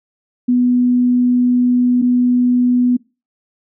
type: tone pair in turn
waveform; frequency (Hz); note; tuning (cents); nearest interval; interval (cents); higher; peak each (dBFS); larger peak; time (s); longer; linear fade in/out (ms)
sine; 246.9 / 246.9; B3 / B3; 0 / 0; unison; 0; neither; -10; neither; 0.48-2.02 / 2.02-2.97; first; 10
effects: noise-tail reverb RT60 0.3 s tail -23 dB re dry